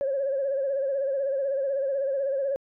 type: tone with vibrato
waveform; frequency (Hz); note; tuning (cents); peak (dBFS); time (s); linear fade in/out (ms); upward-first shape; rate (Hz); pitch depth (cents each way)
sine; 547; C#5; -23; -23; 0.01-2.56; 0; sine; 16; 64
effects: tanh soft clip ceiling -19 dBFS